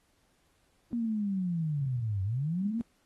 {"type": "linear two-way sweep", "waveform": "sine", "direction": "down then up", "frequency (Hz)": [239.9, 92.5, 239.9], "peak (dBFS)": -28, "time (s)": [0.93, 2.81], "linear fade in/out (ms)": 0, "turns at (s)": 2.23, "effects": ["pink hiss -71 dBFS RMS until 3.05 s", "AAC 32 kbps"]}